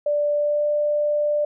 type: tone with pitch glide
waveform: sine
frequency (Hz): 587.3 to 592.4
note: D5 to D5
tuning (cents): 0 to +15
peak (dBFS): -18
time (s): 0.06-1.45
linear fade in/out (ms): 5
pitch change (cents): +15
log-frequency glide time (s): 0.34-0.66
effects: none